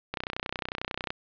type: click train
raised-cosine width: 0.3 ms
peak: -15 dBFS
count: 31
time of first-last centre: 0.14-1.105 s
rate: 31.1 Hz
effects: resampled to 11025 Hz + 8-bit